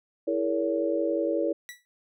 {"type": "chord", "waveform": "sine", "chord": "A# half-diminished seventh", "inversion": "second", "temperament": "equal with one note detuned", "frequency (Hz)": [329.6, 415.3, 466.2, 564.1], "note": ["E4", "G#4", "A#4", "C#5"], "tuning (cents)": [0, 0, 0, 30], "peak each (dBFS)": [-28, -33, -30, -28], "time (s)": [0.27, 1.53], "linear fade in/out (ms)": 10}
{"type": "tone with exponential decay", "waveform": "sawtooth", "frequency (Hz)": 1953, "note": "B6", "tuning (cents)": -20, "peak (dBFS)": -32, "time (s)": [1.69, 1.85], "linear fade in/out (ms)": 0, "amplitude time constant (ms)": 34}
{"effects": []}